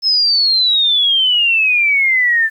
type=exponential sweep; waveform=sine; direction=down; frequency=5250 to 1760 Hz; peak=-10 dBFS; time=0.02-2.5 s; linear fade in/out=50 ms; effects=8-bit